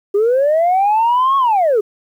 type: linear two-way sweep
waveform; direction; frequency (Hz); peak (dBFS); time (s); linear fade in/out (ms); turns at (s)
sine; up then down; 392 to 1111 to 392; -9; 0.14-1.81; 10; 1.37
effects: tanh soft clip ceiling -8 dBFS + 8-bit